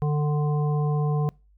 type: harmonic tone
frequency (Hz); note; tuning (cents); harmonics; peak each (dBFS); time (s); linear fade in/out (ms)
148.7; D3; +22; 1 / 3 / 5 / 7; -21 / -31 / -35 / -38; 0.02-1.29; 0
effects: noise-tail reverb RT60 0.3 s tail -25 dB re dry + added 50 Hz sine -55 dBFS peak until 1.57 s